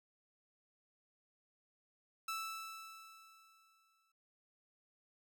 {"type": "tone with exponential decay", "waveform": "sawtooth", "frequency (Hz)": 1318.5, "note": "E6", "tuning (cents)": 0, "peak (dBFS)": -34, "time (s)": [2.28, 4.12], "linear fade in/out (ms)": 5, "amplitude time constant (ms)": 400, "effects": []}